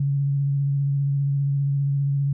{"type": "tone with vibrato", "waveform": "sine", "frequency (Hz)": 140, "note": "C#3", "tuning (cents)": 18, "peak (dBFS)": -19, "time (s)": [0, 2.33], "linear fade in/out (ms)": 5, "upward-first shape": "square", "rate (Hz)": 15, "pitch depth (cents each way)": 16, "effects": []}